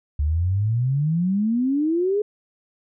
sine exponential sweep, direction up, 70.7 to 426.6 Hz, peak -18 dBFS, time 0.19-2.22 s, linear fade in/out 5 ms, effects none

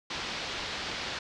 white low-pass noise, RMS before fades -36 dBFS, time 0.1-1.19 s, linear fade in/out 5 ms, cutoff 4800 Hz, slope 24 dB/octave, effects low-pass 8000 Hz 12 dB/octave

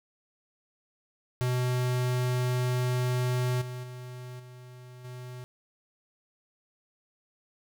square tone with level steps, 125.2 Hz, B2, 24 cents sharp, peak -26 / -36 / -40 / -46 / -40 dBFS, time 1.41-5.44 s, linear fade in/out 0 ms, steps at 3.61 / 3.83 / 4.39 / 5.04 s, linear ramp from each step 10 ms, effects none

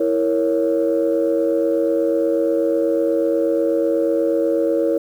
sine chord, A# diminished, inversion second, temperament equal, 329.6 / 466.2 / 554.4 Hz, E4 / A#4 / C#5, 0 / 0 / 0 cents, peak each -19 dBFS, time 0-4.98 s, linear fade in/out 5 ms, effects tanh soft clip ceiling -8 dBFS + 8-bit

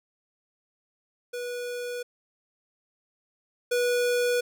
square tone pair in turn, 487.7 / 487.7 Hz, B4 / B4, -22 / -22 cents, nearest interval unison, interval 0 cents, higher neither, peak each -32 / -23 dBFS, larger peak second, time 1.33-2.03 / 3.71-4.41 s, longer neither, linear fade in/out 10 ms, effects none

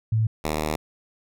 sine / 5% pulse tone pair in turn, 110.6 / 76.97 Hz, A2 / D#2, +9 / -18 cents, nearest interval tritone, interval 627 cents, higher first, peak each -18 / -13 dBFS, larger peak second, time 0.12-0.27 / 0.44-0.76 s, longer second, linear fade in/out 5 ms, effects none

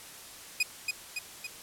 sawtooth tone with echo, 2489 Hz, D#7, in tune, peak -20 dBFS, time 0.6-0.63 s, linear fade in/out 5 ms, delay 280 ms, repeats 3, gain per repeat -4 dB, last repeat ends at 1.47 s, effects white hiss -47 dBFS RMS until 1.62 s + low-pass 12000 Hz 12 dB/octave

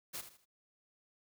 white noise with echo, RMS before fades -42 dBFS, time 0.13-0.22 s, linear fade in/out 20 ms, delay 79 ms, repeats 3, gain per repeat -10 dB, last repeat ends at 0.457 s, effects none

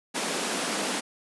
pink high-pass noise, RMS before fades -29 dBFS, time 0.14-1.01 s, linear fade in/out 20 ms, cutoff 190 Hz, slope 48 dB/octave, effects resampled to 24000 Hz

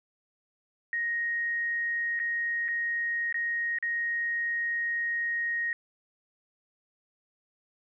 sine tone with dropouts, 1872 Hz, A#6, 7 cents sharp, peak -27 dBFS, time 0.93-5.73 s, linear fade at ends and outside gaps 1 ms, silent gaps 2.192-2.199 / 2.682-2.686 / 3.326-3.343 / 3.786-3.826 s, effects none

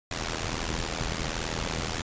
pink noise with amplitude modulation, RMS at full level -27 dBFS, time 0.11-2.02 s, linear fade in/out 5 ms, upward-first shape sine, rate 81.3 Hz, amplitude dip 90%, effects resampled to 16000 Hz

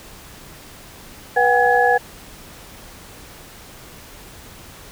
sine tone cluster, 487.5 / 740 / 800 / 1690 Hz, B4 / F#5 / G5 / G#6, -23 / 0 / +35 / +30 cents, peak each -18 dBFS, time 1.36-1.98 s, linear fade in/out 10 ms, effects pink hiss -41 dBFS RMS until 4.91 s

